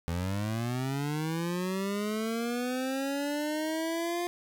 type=linear sweep; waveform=25% pulse; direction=up; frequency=82.41 to 352.4 Hz; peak=-26 dBFS; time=0.08-4.27 s; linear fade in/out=0 ms; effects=none